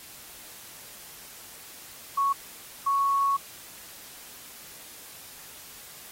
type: tone bursts at uneven times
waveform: sine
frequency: 1108.7 Hz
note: C#6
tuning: in tune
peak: -21 dBFS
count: 2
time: 2.17-2.33 / 2.86-3.37 s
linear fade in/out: 10 ms
effects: white hiss -46 dBFS RMS until 6.11 s + AAC 48 kbps